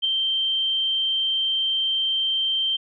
sine tone with ADSR envelope, 3136 Hz, G7, in tune, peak -16 dBFS, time 0.02-2.77 s, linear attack 27 ms, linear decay 3 ms, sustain -4 dB, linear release 13 ms, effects none

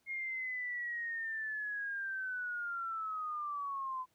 sine linear sweep, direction down, 2147 to 1014 Hz, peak -36 dBFS, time 0.06-4.06 s, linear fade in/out 50 ms, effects pink hiss -75 dBFS RMS until 4.14 s + high-pass 80 Hz 12 dB/octave

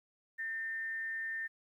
sine tone with amplitude modulation, 1810 Hz, A6, 48 cents sharp, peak -34 dBFS, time 0.38-1.48 s, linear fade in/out 20 ms, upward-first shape sine, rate 232 Hz, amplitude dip 35%, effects 12-bit

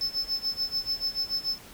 triangle tone with tremolo, 5260 Hz, E8, 5 cents flat, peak -23 dBFS, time 0.01-1.58 s, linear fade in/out 0 ms, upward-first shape sine, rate 6.9 Hz, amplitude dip 90%, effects pink hiss -48 dBFS RMS until 1.73 s

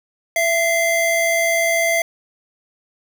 square tone pair together, 667 / 2081 Hz, E5 / C7, +20 / -10 cents, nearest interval octave + minor sixth, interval 1970 cents, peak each -19 dBFS, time 0.36-2.02 s, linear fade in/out 2 ms, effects none

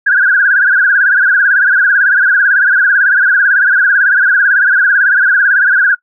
sine tone with vibrato, 1543 Hz, G6, 28 cents flat, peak -6 dBFS, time 0.06-5.95 s, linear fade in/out 10 ms, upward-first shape triangle, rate 18 Hz, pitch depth 150 cents each way, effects noise-tail reverb RT60 0.1 s tail -22 dB re dry

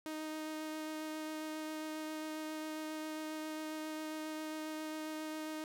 sawtooth tone with vibrato, 311.1 Hz, D#4, in tune, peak -36 dBFS, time 0.06-5.64 s, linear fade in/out 0 ms, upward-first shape sine, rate 7.4 Hz, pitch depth 9 cents each way, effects none

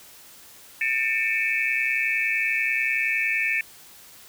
sine tone cluster, 1792 / 2233 / 2364 / 2473 / 2603 Hz, A6 / C#7 / D7 / D#7 / E7, +31 / +12 / +11 / -11 / -22 cents, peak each -27 / -26 / -28 / -33 / -28 dBFS, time 0.81-3.61 s, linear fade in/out 2 ms, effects white hiss -48 dBFS RMS until 4.28 s

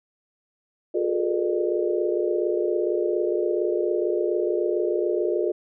sine tone cluster, 357.1 / 414.6 / 441.5 / 478.8 / 603 Hz, F4 / G#4 / A4 / A#4 / D5, +39 / -3 / +6 / +46 / +46 cents, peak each -24 / -28 / -29 / -31 / -29 dBFS, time 0.94-5.52 s, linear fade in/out 10 ms, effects none

